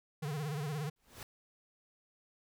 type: tone with vibrato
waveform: square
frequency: 148.4 Hz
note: D3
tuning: 18 cents sharp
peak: -36 dBFS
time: 0.22-0.9 s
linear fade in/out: 10 ms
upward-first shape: sine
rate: 17 Hz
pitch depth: 120 cents each way
type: noise with exponential growth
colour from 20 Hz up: pink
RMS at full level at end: -43 dBFS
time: 0.96-1.23 s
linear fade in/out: 2 ms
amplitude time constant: 57 ms
effects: none